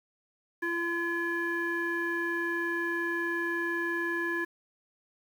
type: tone with low-pass filter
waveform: square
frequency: 340.7 Hz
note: F4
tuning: 43 cents flat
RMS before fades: -31 dBFS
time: 0.62-4.45 s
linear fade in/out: 10 ms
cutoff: 1700 Hz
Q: 6.5
effects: 9-bit